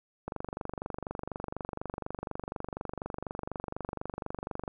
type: click train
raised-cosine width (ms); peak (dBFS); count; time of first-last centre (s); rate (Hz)
1; -21; 107; 0.28-4.678; 24.1
effects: none